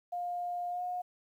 sine tone with pitch glide, 707 to 719.8 Hz, F5 to F#5, +21 to -48 cents, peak -33 dBFS, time 0.12-1.02 s, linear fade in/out 10 ms, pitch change +31 cents, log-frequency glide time 0.7-0.82 s, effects 11-bit

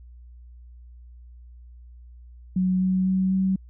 sine tone with pitch steps, 185 / 186.61 / 188.23 / 189.87 Hz, F#3 / F#3 / F#3 / F#3, 0 / +15 / +30 / +45 cents, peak -19 dBFS, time 2.56-3.56 s, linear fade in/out 5 ms, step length 250 ms, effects added 60 Hz sine -43 dBFS peak until 3.69 s

